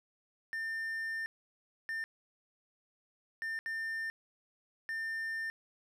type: tone bursts at uneven times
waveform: triangle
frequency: 1800 Hz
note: A6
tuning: 39 cents sharp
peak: -33 dBFS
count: 5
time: 0.53-1.26 / 1.89-2.04 / 3.42-3.59 / 3.66-4.1 / 4.89-5.5 s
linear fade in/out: 0 ms
effects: none